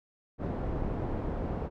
pink low-pass noise, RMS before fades -33 dBFS, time 0.38-1.7 s, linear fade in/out 50 ms, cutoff 680 Hz, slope 12 dB/octave, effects none

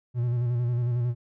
triangle tone with vibrato, 120.9 Hz, B2, 36 cents flat, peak -21 dBFS, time 0.14-1.15 s, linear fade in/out 50 ms, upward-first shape square, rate 11 Hz, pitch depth 35 cents each way, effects none

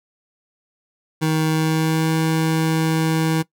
25% pulse tone with pitch glide, 157.8 to 160.19 Hz, D#3 to E3, +25 to -49 cents, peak -13 dBFS, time 1.21-3.43 s, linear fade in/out 20 ms, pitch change +26 cents, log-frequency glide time 1.49-2.1 s, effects noise-tail reverb RT60 0.1 s tail -20 dB re dry

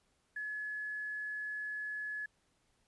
sine tone with quantisation, 1703 Hz, G#6, 43 cents sharp, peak -37 dBFS, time 0.36-2.26 s, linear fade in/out 5 ms, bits 11, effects pink hiss -75 dBFS RMS until 2.87 s + resampled to 24000 Hz

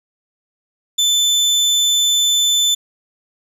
30% pulse tone, 3520 Hz, A7, in tune, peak -10 dBFS, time 0.98-2.75 s, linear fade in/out 10 ms, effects resampled to 32000 Hz + 8-bit

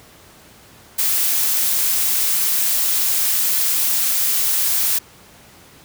blue noise, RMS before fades -18 dBFS, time 0.98-4.99 s, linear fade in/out 10 ms, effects pink hiss -46 dBFS RMS until 5.84 s + high-pass 60 Hz 12 dB/octave

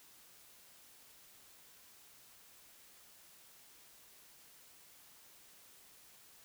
silence, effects white hiss -61 dBFS RMS until 6.44 s

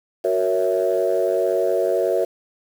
sine chord, F# dominant seventh, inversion none, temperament equal with one note detuned, 370 / 466.2 / 557.6 / 659.3 Hz, F#4 / A#4 / C#5 / E5, 0 / 0 / +10 / 0 cents, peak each -22 dBFS, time 0.24-2.25 s, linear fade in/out 10 ms, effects tanh soft clip ceiling -9 dBFS + 7-bit

